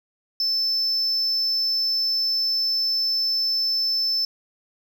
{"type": "tone", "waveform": "sine", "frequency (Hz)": 5280, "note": "E8", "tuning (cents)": 2, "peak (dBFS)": -18, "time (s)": [0.4, 4.25], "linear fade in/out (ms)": 2, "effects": ["tanh soft clip ceiling -18 dBFS", "8-bit"]}